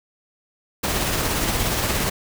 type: noise with tremolo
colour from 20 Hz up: pink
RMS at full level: -21 dBFS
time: 0.83-2.1 s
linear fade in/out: 10 ms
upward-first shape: triangle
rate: 17 Hz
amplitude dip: 35%
effects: none